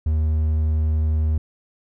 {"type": "tone", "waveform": "triangle", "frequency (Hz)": 77.78, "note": "D#2", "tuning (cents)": 0, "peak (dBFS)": -15, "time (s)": [0.06, 1.38], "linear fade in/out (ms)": 5, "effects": []}